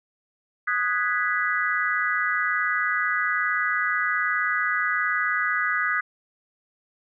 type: chord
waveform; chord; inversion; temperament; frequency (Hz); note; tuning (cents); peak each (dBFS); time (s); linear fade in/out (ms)
sine; G# minor seventh; second; equal; 1244.5 / 1480 / 1661.2 / 1975.5; D#6 / F#6 / G#6 / B6; 0 / 0 / 0 / 0; -27; 0.67-6.01; 10
effects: none